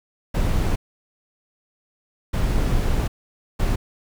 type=noise bursts at uneven times; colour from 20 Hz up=brown; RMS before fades=-20 dBFS; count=3; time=0.34-0.76 / 2.33-3.08 / 3.59-3.76 s; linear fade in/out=10 ms; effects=none

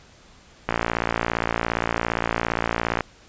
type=click train; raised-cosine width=0.5 ms; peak=-6 dBFS; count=134; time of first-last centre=0.69-3.007 s; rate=57.4 Hz; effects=pink hiss -51 dBFS RMS until 3.28 s + resampled to 16000 Hz

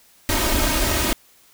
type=noise with comb filter; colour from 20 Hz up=pink; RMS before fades=-20 dBFS; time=0.29-1.13 s; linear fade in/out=0 ms; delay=3.2 ms; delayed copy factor=+0.75; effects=white hiss -54 dBFS RMS until 1.53 s

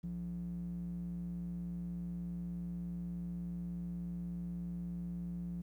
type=tone with band-pass filter; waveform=square; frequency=58.3 Hz; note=A#1; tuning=1 cent sharp; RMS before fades=-41 dBFS; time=0.03-5.62 s; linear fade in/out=10 ms; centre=160 Hz; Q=6.8; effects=12-bit

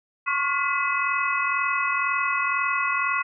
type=tone cluster; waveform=sine; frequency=1080 / 1122 / 1425 / 2007 / 2555 Hz; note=C#6 / C#6 / F6 / B6 / D#7; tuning=-45 / +21 / +34 / +27 / +45 cents; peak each=-28 dBFS; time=0.26-3.23 s; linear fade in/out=20 ms; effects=none

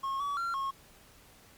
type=tone with pitch steps; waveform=triangle; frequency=1084 / 1138 / 1373 / 1087 Hz; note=C#6 / C#6 / F6 / C#6; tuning=-39 / +45 / -30 / -34 cents; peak=-29 dBFS; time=0.03-0.71 s; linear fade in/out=10 ms; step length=170 ms; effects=pink hiss -58 dBFS RMS until 1.57 s + Opus 48 kbps

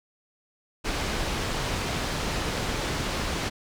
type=low-pass noise; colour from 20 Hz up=pink; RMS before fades=-29 dBFS; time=0.84-3.5 s; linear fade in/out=20 ms; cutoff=6000 Hz; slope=12 dB/octave; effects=none

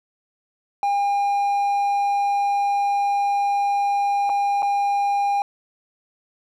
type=tone with dropouts; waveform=triangle; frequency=806 Hz; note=G5; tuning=48 cents sharp; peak=-16 dBFS; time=0.83-5.42 s; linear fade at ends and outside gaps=1 ms; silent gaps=4.294-4.298 / 4.622-4.628 s; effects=none

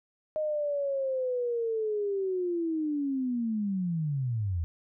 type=linear sweep; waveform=sine; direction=down; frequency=622.3 to 78.2 Hz; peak=-27 dBFS; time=0.36-4.64 s; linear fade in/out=0 ms; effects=none

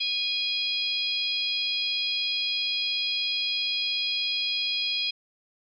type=harmonic tone; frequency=823 Hz; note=G#5; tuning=16 cents flat; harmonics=3 / 4 / 5 / 6; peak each=-32 / -28 / -32 / -33 dBFS; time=0-5.11 s; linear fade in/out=10 ms; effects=none

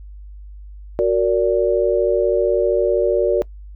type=chord; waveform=sine; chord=Gb augmented; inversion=none; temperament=just; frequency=370 / 462.5 / 578.1 Hz; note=Gb4 / Bb4 / D5; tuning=0 / -14 / -27 cents; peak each=-18 dBFS; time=0.99-3.42 s; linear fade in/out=0 ms; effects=noise-tail reverb RT60 0.1 s tail -22 dB re dry + added 50 Hz sine -34 dBFS peak until 3.75 s

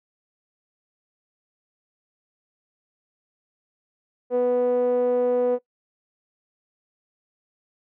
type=tone with low-pass filter; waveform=5% pulse; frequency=246.9 Hz; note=B3; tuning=in tune; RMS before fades=-21 dBFS; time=4.3-5.59 s; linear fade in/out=50 ms; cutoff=510 Hz; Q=5.4; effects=noise-tail reverb RT60 0.1 s tail -20 dB re dry

